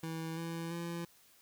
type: tone with pitch steps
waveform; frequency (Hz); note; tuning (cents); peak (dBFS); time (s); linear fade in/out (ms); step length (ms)
25% pulse; 162.5 / 166.2 / 169.99; E3 / E3 / F3; -24 / +15 / -46; -34; 0.03-1.05; 5; 340
effects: white hiss -64 dBFS RMS until 1.41 s